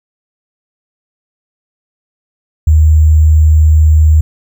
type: tone with sample-and-hold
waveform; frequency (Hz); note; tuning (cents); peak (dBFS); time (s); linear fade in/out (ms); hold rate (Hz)
sine; 77.78; D#2; 0; -3; 2.67-4.21; 5; 7350
effects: none